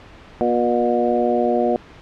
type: harmonic tone with a mistuned harmonic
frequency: 120.1 Hz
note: B2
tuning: 48 cents flat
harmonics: 2 / 3 / 4 / 5 / 6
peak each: -22 / -22 / -22 / -22 / -22 dBFS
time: 0.41-1.76 s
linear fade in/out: 0 ms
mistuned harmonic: 5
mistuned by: +17 cents
effects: pink hiss -43 dBFS RMS until 2.01 s + low-pass 3000 Hz 12 dB/octave